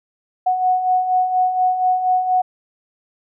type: beating tone pair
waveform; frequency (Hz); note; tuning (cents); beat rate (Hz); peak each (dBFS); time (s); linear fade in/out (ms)
sine; 734 / 738.2; F#5 / F#5; -14 / -4; 4.2; -23 / -15; 0.46-2.42; 10
effects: none